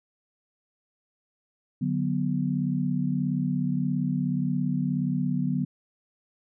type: chord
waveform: sine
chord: B minor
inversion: first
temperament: just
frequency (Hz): 148.16 / 185.21 / 246.9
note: D3 / F#3 / B3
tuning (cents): +16 / +2 / 0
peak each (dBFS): -28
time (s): 1.81-5.65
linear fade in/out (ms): 10
effects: none